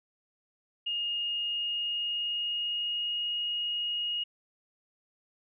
sine tone with pitch glide, 2846 to 2874 Hz, F7 to F7, +32 to +49 cents, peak -29 dBFS, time 0.86-4.24 s, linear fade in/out 10 ms, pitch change +17 cents, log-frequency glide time 1.14-3.36 s, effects none

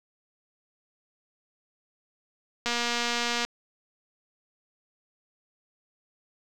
click train, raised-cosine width 0.2 ms, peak -11 dBFS, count 189, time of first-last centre 2.66-3.45 s, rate 238 Hz, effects none

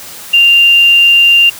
sine tone, 2788 Hz, F7, 4 cents flat, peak -3 dBFS, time 0.33-1.5 s, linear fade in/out 10 ms, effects white hiss -29 dBFS RMS until 1.59 s

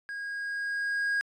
triangle tone with level ramp, 1636 Hz, G#6, 26 cents flat, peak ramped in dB -33 to -23 dBFS, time 0.09-1.21 s, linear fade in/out 0 ms, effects resampled to 24000 Hz

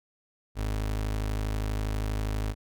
30% pulse tone, 52.4 Hz, G#1, 16 cents sharp, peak -25 dBFS, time 0.55-2.55 s, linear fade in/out 50 ms, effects none

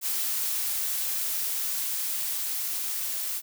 blue noise with level ramp, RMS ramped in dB -28 to -31 dBFS, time 0.01-3.42 s, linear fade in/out 50 ms, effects none

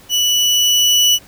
30% pulse tone with level ramp, 2956 Hz, F#7, 2 cents flat, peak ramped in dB -10 to -6 dBFS, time 0.09-1.19 s, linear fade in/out 50 ms, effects pink hiss -44 dBFS RMS until 1.27 s

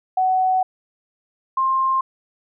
sine tone pair in turn, 748 / 1057.8 Hz, F#5 / C6, +19 / +19 cents, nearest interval tritone, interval 600 cents, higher second, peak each -15 / -16 dBFS, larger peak first, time 0.17-0.63 / 1.57-2.01 s, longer first, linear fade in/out 5 ms, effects none

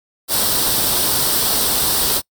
white noise with comb filter, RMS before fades -17 dBFS, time 0.28-2.22 s, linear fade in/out 50 ms, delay 0.22 ms, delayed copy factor +0.6, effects noise-tail reverb RT60 0.1 s tail -25 dB re dry + Opus 48 kbps

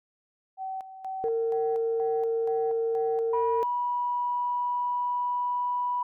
sine tone with tremolo, 763 Hz, G5, 47 cents flat, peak -31 dBFS, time 0.57-3.44 s, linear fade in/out 50 ms, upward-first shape square, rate 2.1 Hz, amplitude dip 70%
sine tone, 457 Hz, A#4, 34 cents flat, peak -24 dBFS, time 1.24-3.63 s, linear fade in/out 0 ms
sine tone with pitch glide, 975 to 981.8 Hz, B5 to B5, -23 to -10 cents, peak -25 dBFS, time 3.33-6.03 s, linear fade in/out 5 ms, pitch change +13 cents, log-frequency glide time 4.25-5.75 s
effects tanh soft clip ceiling -15 dBFS

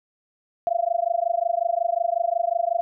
sine tone with amplitude modulation, 685 Hz, F5, 34 cents flat, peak -16 dBFS, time 0.67-2.81 s, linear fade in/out 0 ms, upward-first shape sine, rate 25.5 Hz, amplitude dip 100%, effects none

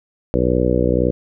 harmonic tone, 61.74 Hz, B1, in tune, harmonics 1 / 2 / 3 / 4 / 5 / 6 / 7 / 8 / 9, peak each -22 / -23 / -23 / -24 / -22 / -24 / -24 / -20 / -25 dBFS, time 0.34-1.11 s, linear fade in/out 0 ms, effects none

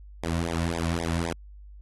sawtooth tone with flanger, 83.7 Hz, E2, 27 cents sharp, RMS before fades -28 dBFS, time 0.23-1.33 s, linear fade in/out 5 ms, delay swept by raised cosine 0.69 to 2.49 ms, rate 3.8 Hz, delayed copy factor -0.95, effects added 50 Hz sine -43 dBFS peak until 1.81 s + AAC 32 kbps

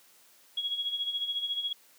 sine tone with tremolo, 3322 Hz, G#7, in tune, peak -27 dBFS, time 0.57-1.73 s, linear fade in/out 5 ms, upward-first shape sine, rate 14 Hz, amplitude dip 65%, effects white hiss -60 dBFS RMS until 1.98 s + high-pass 200 Hz 12 dB/octave

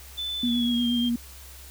sine tone with pitch glide, 3510 to 3200 Hz, A7 to G7, -5 to +35 cents, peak -28 dBFS, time 0.17-1.1 s, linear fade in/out 20 ms, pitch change -160 cents, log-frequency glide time 0.42-0.87 s
sine tone with vibrato, 239.2 Hz, A#3, 45 cents sharp, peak -22 dBFS, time 0.43-1.16 s, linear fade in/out 5 ms, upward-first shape triangle, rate 8.4 Hz, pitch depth 33 cents each way
effects added 66 Hz sine -45 dBFS peak until 1.7 s + white hiss -47 dBFS RMS until 1.7 s

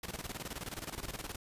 pink noise with tremolo, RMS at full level -40 dBFS, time 0.03-1.36 s, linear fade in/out 5 ms, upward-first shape square, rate 19 Hz, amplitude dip 75%, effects resampled to 32000 Hz

